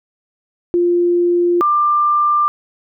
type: tone pair in turn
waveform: sine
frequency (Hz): 349.2 / 1189.2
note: F4 / D6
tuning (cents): 0 / +21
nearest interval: octave + major sixth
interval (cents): 2121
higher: second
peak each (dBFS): -11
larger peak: neither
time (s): 0.74-1.61 / 1.61-2.48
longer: neither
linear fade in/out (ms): 0
effects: none